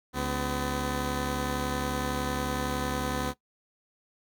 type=tone pair together; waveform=10% pulse; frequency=70.9 / 252.7 Hz; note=C#2 / B3; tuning=+40 / +40 cents; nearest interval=octave + minor seventh; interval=2200 cents; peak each=-23 dBFS; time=0.13-3.34 s; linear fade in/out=50 ms; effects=noise-tail reverb RT60 0.1 s tail -17 dB re dry